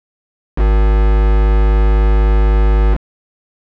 triangle tone with quantisation, 51.91 Hz, G#1, in tune, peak -6 dBFS, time 0.56-2.98 s, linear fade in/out 50 ms, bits 3, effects low-pass 2000 Hz 12 dB/octave

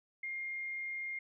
sine tone, 2122 Hz, C7, 24 cents sharp, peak -37 dBFS, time 0.23-1.19 s, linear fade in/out 5 ms, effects none

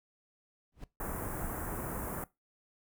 brown noise with exponential growth, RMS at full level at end -39 dBFS, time 0.72-0.84 s, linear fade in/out 2 ms, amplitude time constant 24 ms
pink band-stop noise, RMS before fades -38 dBFS, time 1-2.24 s, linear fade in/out 2 ms, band 1600 to 9700 Hz, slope 24 dB/octave
effects noise-tail reverb RT60 0.2 s tail -20 dB re dry

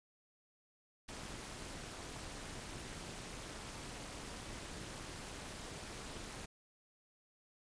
pink noise with amplitude modulation, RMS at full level -44 dBFS, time 1.08-6.46 s, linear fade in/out 10 ms, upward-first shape sine, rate 254 Hz, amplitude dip 75%, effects resampled to 22050 Hz

